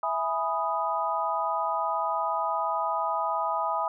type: chord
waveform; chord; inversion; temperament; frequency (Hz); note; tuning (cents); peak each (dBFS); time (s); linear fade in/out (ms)
sine; E major seventh; none; equal; 659.3 / 830.6 / 987.8 / 1244.5; E5 / G#5 / B5 / D#6; 0 / 0 / 0 / 0; -32 / -31 / -30 / -30; 0.03-3.88; 2
effects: none